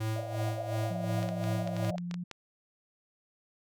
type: tone with tremolo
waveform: square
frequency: 110 Hz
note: A2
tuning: in tune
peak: -30 dBFS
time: 0-1.91 s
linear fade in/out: 10 ms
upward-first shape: sine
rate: 2.8 Hz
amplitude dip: 70%
type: band-pass noise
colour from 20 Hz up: white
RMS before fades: -39 dBFS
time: 0.16-1.96 s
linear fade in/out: 0 ms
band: 560 to 710 Hz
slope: 96 dB/octave
type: tone with vibrato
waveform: sine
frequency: 175.8 Hz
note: F3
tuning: 12 cents sharp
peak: -34 dBFS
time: 0.9-2.24 s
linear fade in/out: 10 ms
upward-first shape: sine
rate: 3.2 Hz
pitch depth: 10 cents each way
type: clicks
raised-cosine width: 0.2 ms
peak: -24 dBFS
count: 11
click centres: 1.229 / 1.289 / 1.44 / 1.675 / 1.766 / 1.848 / 1.895 / 1.982 / 2.112 / 2.142 / 2.313 s
effects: none